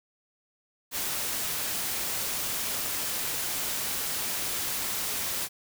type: noise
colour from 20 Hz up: white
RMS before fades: -31 dBFS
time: 0.91-5.49 s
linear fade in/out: 50 ms
effects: none